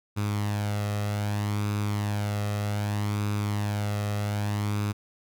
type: tone with flanger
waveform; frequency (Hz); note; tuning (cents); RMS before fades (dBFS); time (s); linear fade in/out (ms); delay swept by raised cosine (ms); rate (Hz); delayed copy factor
sawtooth; 103.5; G#2; -5; -28; 0.16-4.93; 20; 0.8 to 1.57; 0.64; +0.5
effects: none

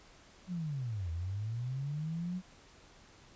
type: linear two-way sweep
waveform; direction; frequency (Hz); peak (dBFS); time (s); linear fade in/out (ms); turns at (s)
sine; down then up; 186.7 to 80.1 to 186.7; -34; 0.47-2.42; 50; 1.11
effects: pink hiss -59 dBFS RMS until 3.35 s + resampled to 16000 Hz

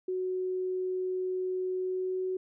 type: tone with pitch glide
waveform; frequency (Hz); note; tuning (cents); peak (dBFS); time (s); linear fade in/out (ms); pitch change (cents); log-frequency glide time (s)
sine; 370 to 372.4; F#4 to F#4; 0 to +11; -29; 0.08-2.37; 5; +11; 1.76-2.25
effects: none

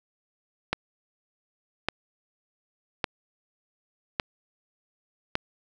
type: click train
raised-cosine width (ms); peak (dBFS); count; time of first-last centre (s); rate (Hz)
0.3; -8; 5; 0.73-5.354; 0.865
effects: none

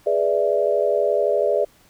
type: chord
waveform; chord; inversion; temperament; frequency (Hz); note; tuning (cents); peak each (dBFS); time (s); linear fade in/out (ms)
sine; E dominant seventh; first; equal; 415.3 / 493.9 / 587.3 / 659.3; G#4 / B4 / D5 / E5; 0 / 0 / 0 / 0; -22 / -24 / -20 / -24; 0.06-1.65; 10
effects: pink hiss -55 dBFS RMS until 1.89 s

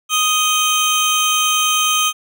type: tone pair together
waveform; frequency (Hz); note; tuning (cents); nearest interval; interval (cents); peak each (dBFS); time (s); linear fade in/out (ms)
25% pulse; 1244.5 / 3136; D#6 / G7; 0 / 0; octave + major third; 1600; -13; 0.09-2.13; 50
effects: none

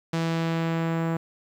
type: tone with low-pass filter sweep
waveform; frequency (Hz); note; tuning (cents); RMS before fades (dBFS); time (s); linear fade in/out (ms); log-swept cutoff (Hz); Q
sawtooth; 164.7; E3; -1; -26; 0.13-1.17; 5; 6000 to 1500; 0.83
effects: 9-bit

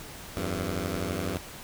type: beating tone pair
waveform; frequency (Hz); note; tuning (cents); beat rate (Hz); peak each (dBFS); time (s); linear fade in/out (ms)
10% pulse; 84.2 / 96.2; E2 / G2; +37 / -32; 12; -24; 0.36-1.38; 10
effects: pink hiss -43 dBFS RMS until 1.63 s

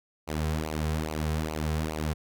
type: tone with flanger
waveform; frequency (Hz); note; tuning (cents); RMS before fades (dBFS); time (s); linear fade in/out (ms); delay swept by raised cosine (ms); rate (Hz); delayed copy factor
sawtooth; 77.78; D#2; 0; -30; 0.27-2.14; 20; 0.56 to 3.46; 2.4; -0.75
effects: none

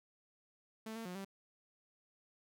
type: tone with pitch steps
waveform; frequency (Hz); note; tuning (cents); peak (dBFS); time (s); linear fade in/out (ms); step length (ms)
sawtooth; 220.8 / 226.9 / 180.2 / 195.1; A3 / A#3 / F#3 / G3; +6 / -47 / -45 / -8; -39; 0.86-1.248; 5; 97
effects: none

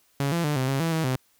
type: tone with pitch steps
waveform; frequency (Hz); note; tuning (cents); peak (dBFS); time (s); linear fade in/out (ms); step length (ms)
sawtooth; 139.7 / 169.7 / 148.5 / 130.3 / 136.1 / 164.9 / 160.7 / 129.3; C#3 / F3 / D3 / C3 / C#3 / E3 / E3 / C3; +14 / -49 / +20 / -7 / -31 / +1 / -44 / -20; -19; 0.2-1.16; 2; 120
effects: white hiss -64 dBFS RMS until 1.39 s

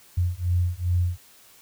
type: beating tone pair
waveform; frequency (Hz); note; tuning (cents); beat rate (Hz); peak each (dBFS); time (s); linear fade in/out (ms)
sine; 87.31 / 89.81; F2 / F2; 0 / +49; 2.5; -24; 0.17-1.18; 10
effects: white hiss -53 dBFS RMS until 1.61 s

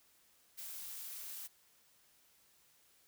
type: noise with amplitude modulation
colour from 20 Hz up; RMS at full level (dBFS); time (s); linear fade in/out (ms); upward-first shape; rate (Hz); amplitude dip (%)
blue; -45; 0.57-1.48; 20; sine; 215; 30
effects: white hiss -69 dBFS RMS until 3.07 s

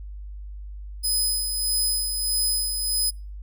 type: tone with tremolo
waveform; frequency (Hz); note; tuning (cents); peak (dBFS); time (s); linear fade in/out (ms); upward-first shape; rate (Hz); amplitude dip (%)
15% pulse; 5030; D#8; +18; -15; 1.03-3.11; 20; sine; 1.6; 45
effects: noise-tail reverb RT60 0.3 s tail -24 dB re dry + added 50 Hz sine -34 dBFS peak until 3.42 s

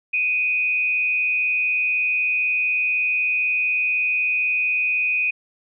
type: tone with frequency modulation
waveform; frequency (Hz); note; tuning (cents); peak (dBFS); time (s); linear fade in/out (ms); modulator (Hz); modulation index
sine; 2489; D#7; 0; -18; 0.13-5.31; 10; 145; 0.44
effects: none

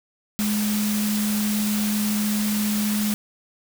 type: tone in noise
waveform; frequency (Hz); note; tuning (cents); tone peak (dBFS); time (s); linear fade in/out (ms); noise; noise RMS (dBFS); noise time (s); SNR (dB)
sine; 210; G#3; +19; -21; 0.39-3.14; 0; white; -29; 0.39-3.14; +5
effects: none

